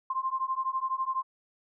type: beating tone pair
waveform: sine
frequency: 1046.5 / 1058.5 Hz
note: C6 / C6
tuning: 0 / +20 cents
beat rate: 12 Hz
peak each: -31 dBFS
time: 0.1-1.23 s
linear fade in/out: 5 ms
effects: none